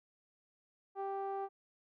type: tone with low-pass filter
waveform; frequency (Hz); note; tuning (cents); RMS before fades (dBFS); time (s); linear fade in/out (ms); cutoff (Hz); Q
sawtooth; 392; G4; 0; -39; 0.95-1.49; 50; 900; 3.2
effects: none